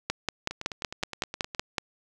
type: two click trains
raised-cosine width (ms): 0.2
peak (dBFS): -18 / -9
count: 11 / 10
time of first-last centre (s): 0.51-1.548 / 0.1-1.782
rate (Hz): 9.63 / 5.35
effects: none